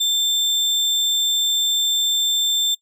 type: tone with sample-and-hold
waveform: sine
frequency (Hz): 3563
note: A7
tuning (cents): +21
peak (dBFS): -16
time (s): 0-2.75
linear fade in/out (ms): 10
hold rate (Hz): 11025
effects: noise-tail reverb RT60 0.1 s tail -22 dB re dry + resampled to 32000 Hz